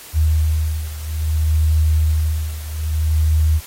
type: beating tone pair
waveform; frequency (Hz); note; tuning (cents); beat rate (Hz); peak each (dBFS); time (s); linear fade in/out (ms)
sine; 77.78 / 78.38; D#2 / D#2; 0 / +13; 0.6; -16 / -19; 0.13-3.61; 50
effects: white hiss -38 dBFS RMS until 3.66 s + AAC 48 kbps